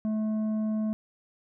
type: tone with tanh clipping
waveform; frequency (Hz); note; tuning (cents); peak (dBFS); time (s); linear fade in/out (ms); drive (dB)
sine; 216.4; A3; -29; -27; 0.05-0.93; 0; 7
effects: none